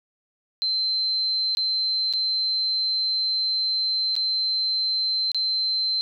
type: tone with dropouts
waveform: sine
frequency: 4100 Hz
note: C8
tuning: 36 cents flat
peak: -21 dBFS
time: 0.62-6.01 s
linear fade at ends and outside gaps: 0 ms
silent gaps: 1.55-1.571 / 2.127-2.136 / 4.154-4.164 / 5.317-5.346 s
effects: none